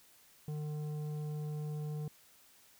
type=tone with tanh clipping; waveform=sine; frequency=150.6 Hz; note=D3; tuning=44 cents sharp; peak=-38 dBFS; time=0.48-2.08 s; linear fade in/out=2 ms; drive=10 dB; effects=white hiss -63 dBFS RMS until 2.79 s